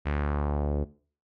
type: tone with low-pass filter sweep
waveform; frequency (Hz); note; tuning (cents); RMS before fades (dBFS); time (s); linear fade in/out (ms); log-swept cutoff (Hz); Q
sawtooth; 72.9; D2; -12; -28; 0.05-0.85; 20; 2300 to 450; 1.7
effects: noise-tail reverb RT60 0.4 s tail -17 dB re dry